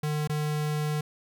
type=tone with dropouts; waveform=square; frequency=150.8 Hz; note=D3; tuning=46 cents sharp; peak=-27 dBFS; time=0.03-1.01 s; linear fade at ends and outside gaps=5 ms; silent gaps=0.275-0.295 s; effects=none